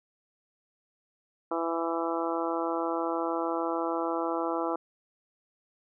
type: harmonic tone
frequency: 166.4 Hz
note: E3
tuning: 17 cents sharp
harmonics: 2 / 3 / 4 / 5 / 6 / 7 / 8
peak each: -32 / -34 / -35 / -36 / -37 / -37 / -38 dBFS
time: 1.51-4.76 s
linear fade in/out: 5 ms
effects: none